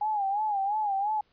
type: tone with vibrato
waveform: sine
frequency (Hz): 820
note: G#5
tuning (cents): -22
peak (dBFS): -25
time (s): 0.01-1.21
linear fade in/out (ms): 5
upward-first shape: sine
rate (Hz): 2.9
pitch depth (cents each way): 98
effects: pink hiss -68 dBFS RMS until 1.32 s + resampled to 11025 Hz